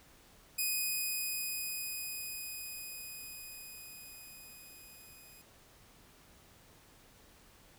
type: tone with level ramp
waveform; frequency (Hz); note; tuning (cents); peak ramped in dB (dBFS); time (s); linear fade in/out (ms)
5% pulse; 2495; D#7; +4; -21 to -46; 0.58-5.42; 10
effects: pink hiss -61 dBFS RMS until 7.78 s